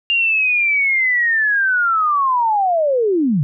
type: linear sweep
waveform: sine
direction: down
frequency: 2807 to 130.81 Hz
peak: -13 dBFS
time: 0.1-3.43 s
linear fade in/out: 0 ms
effects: none